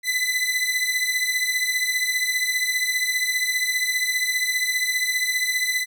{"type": "beating tone pair", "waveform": "sawtooth", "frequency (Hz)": [2000, 2015], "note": ["B6", "B6"], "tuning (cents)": [21, 34], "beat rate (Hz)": 15, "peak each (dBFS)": [-20, -21], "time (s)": [0.03, 5.86], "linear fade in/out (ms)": 50, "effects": []}